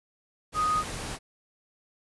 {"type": "tone in noise", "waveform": "sine", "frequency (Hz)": 1244.5, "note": "D#6", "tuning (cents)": 0, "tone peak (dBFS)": -23, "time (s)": [0.54, 0.84], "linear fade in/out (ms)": 50, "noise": "pink", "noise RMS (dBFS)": -36, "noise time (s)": [0.52, 1.19], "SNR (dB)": 10, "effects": ["resampled to 24000 Hz"]}